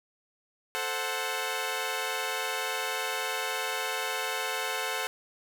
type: chord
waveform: 10% pulse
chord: F# diminished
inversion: first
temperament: equal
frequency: 440 / 523.3 / 740 Hz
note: A4 / C5 / F#5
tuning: 0 / 0 / 0 cents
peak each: -26 dBFS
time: 0.75-5.07 s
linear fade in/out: 0 ms
effects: none